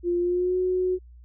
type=tone with pitch glide; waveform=sine; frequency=349.5 to 367.3 Hz; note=F4 to F#4; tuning=+1 to -13 cents; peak=-21 dBFS; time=0.03-0.99 s; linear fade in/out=50 ms; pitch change=+86 cents; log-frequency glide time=0.19-0.57 s; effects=added 60 Hz sine -45 dBFS peak until 1.24 s